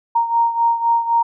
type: beating tone pair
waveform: sine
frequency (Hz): 929 / 932.9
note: A#5 / A#5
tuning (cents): -6 / +1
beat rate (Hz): 3.9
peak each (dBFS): -15 / -20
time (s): 0.15-1.23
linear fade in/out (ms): 10
effects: none